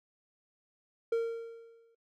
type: tone with exponential decay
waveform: triangle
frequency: 460 Hz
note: A#4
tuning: 23 cents flat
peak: -23 dBFS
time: 1.12-1.95 s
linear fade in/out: 5 ms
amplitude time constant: 180 ms
effects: noise-tail reverb RT60 0.1 s tail -25 dB re dry